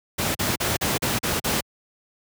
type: noise bursts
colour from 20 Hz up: pink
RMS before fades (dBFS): -23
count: 7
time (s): 0.18-1.61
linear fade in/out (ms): 10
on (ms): 170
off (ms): 40
effects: high-pass 80 Hz 12 dB/octave